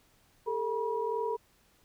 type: tone cluster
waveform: sine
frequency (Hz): 410.1 / 452.5 / 964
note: G#4 / A4 / B5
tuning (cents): -22 / +48 / -42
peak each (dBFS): -36 / -32 / -34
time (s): 0.46-1.37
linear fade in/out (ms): 20
effects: pink hiss -66 dBFS RMS until 1.84 s